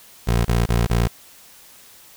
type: tone bursts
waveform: 20% pulse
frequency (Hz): 58.27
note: A#1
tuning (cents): 0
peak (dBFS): -11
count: 4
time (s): 0.27-1.077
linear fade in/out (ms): 10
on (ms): 180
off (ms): 29
effects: white hiss -47 dBFS RMS until 2.16 s